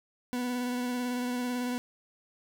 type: tone with vibrato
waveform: 40% pulse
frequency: 246.9 Hz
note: B3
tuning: in tune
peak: -29 dBFS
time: 0.33-1.78 s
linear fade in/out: 0 ms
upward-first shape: sine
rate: 18 Hz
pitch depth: 20 cents each way
effects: none